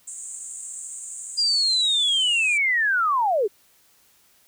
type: band-pass noise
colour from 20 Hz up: white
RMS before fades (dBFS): -36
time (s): 0.07-2.58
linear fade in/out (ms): 10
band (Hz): 7000 to 8800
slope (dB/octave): 96
type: linear sweep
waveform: sine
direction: down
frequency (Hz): 4870 to 370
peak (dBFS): -18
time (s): 1.37-3.48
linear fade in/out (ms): 20
effects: white hiss -59 dBFS RMS until 4.47 s